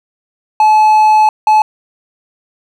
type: tone bursts at uneven times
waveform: triangle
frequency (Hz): 860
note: A5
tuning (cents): -40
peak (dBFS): -3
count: 2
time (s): 0.6-1.29 / 1.47-1.62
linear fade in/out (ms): 2
effects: none